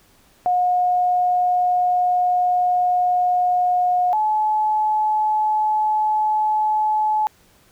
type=tone pair in turn; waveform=sine; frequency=721 / 857.4 Hz; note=F#5 / A5; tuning=-45 / -45 cents; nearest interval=minor third; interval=300 cents; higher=second; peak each=-15 / -16 dBFS; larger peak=first; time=0.46-4.13 / 4.13-7.27 s; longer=first; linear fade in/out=0 ms; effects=pink hiss -55 dBFS RMS until 7.71 s